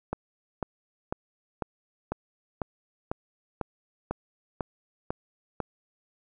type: click train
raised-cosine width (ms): 1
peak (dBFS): -15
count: 12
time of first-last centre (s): 0.13-5.603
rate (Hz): 2.01
effects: none